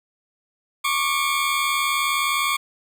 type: tone pair together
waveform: 20% pulse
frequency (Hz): 1100 / 1179.8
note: C#6 / D6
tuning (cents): -14 / +8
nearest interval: minor second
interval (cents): 122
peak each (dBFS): -17 / -19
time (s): 0.84-2.57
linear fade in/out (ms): 10
effects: none